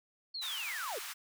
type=linear sweep; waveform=sine; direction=down; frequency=4435 to 350 Hz; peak=-37 dBFS; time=0.34-0.99 s; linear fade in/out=10 ms
type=high-pass noise; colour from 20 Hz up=pink; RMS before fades=-43 dBFS; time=0.41-1.14 s; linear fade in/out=20 ms; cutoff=1100 Hz; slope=24 dB/octave
effects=none